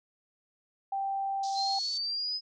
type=tone; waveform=sine; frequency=784 Hz; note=G5; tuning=in tune; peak=-29 dBFS; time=0.92-1.79 s; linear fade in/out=5 ms
type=band-pass noise; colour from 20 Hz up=white; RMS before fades=-44 dBFS; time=1.43-1.98 s; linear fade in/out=5 ms; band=3900 to 6300 Hz; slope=48 dB/octave
type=exponential sweep; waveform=sine; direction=up; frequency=4089 to 5080 Hz; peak=-30 dBFS; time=1.54-2.41 s; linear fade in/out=50 ms
effects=none